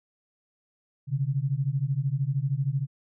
sine beating tone pair, 130.81 / 143.81 Hz, C3 / D3, 0 / -36 cents, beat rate 13 Hz, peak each -27 dBFS, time 1.07-2.87 s, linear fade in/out 50 ms, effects none

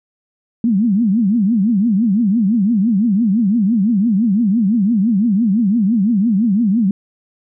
sine tone with vibrato, 213.1 Hz, G#3, 45 cents sharp, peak -11 dBFS, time 0.64-6.91 s, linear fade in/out 2 ms, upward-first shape triangle, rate 5.9 Hz, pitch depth 280 cents each way, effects none

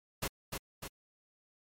pink noise with echo, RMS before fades -34 dBFS, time 0.22-0.28 s, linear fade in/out 10 ms, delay 300 ms, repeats 2, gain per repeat -4 dB, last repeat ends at 0.88 s, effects MP3 64 kbps

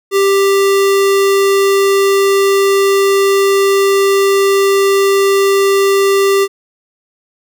square tone, 393.9 Hz, G4, 8 cents sharp, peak -9 dBFS, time 0.11-6.48 s, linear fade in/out 50 ms, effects none

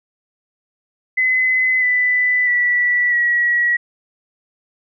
sine tone with pitch steps, 2029 / 1991.8 / 1955.4 / 1919.6 Hz, B6 / B6 / B6 / B6, +46 / +14 / -18 / -50 cents, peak -13 dBFS, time 1.17-3.77 s, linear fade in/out 10 ms, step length 650 ms, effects none

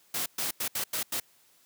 white noise bursts at uneven times, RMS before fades -31 dBFS, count 6, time 0.14-0.26 / 0.38-0.51 / 0.6-0.68 / 0.75-0.84 / 0.93-1.03 / 1.12-1.2 s, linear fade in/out 5 ms, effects white hiss -63 dBFS RMS until 1.65 s + high-pass 100 Hz 12 dB/octave

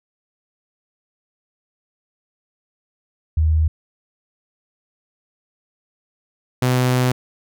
sine / sawtooth tone pair in turn, 78.7 / 126.38 Hz, D#2 / B2, +20 / +40 cents, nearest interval minor sixth, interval 820 cents, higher second, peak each -13 / -11 dBFS, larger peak second, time 3.37-3.68 / 6.62-7.12 s, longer second, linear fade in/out 5 ms, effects none

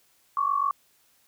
sine tone pair together, 1100 / 1147.5 Hz, C#6 / D6, -14 / -40 cents, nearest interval minor second, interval 74 cents, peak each -25 dBFS, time 0.37-0.71 s, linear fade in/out 2 ms, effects white hiss -64 dBFS RMS until 1.27 s

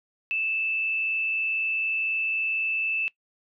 sine tone with frequency modulation, 2637 Hz, E7, in tune, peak -24 dBFS, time 0.31-3.08 s, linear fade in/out 0 ms, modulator 104 Hz, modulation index 0.4, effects noise-tail reverb RT60 0.1 s tail -20 dB re dry

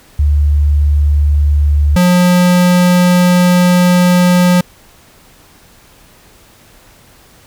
sine / square tone pair in turn, 73.2 / 178.79 Hz, D2 / F3, -5 / +41 cents, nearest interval octave + minor third, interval 1546 cents, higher second, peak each -7 dBFS, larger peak neither, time 0.19-1.96 / 1.96-4.61 s, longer second, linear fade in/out 5 ms, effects pink hiss -44 dBFS RMS until 7.46 s

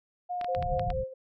sine tone with vibrato, 714 Hz, F5, 38 cents sharp, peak -30 dBFS, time 0.29-0.93 s, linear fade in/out 20 ms, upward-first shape triangle, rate 5 Hz, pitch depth 9 cents each way
clicks, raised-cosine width 0.3 ms, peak -22 dBFS, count 6, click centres 0.413 / 0.445 / 0.549 / 0.626 / 0.795 / 0.903 s
sine tone with tremolo, 523.3 Hz, C5, in tune, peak -28 dBFS, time 0.48-1.14 s, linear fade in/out 10 ms, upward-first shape sine, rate 4.4 Hz, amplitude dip 80%
pink low-pass noise, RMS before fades -34 dBFS, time 0.56-1.04 s, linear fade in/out 10 ms, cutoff 170 Hz, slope 48 dB/octave
effects none

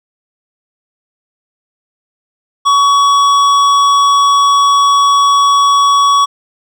sine tone with hard clipping, 1125 Hz, C#6, 25 cents sharp, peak -8 dBFS, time 2.65-6.26 s, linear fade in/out 20 ms, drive 11 dB, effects none

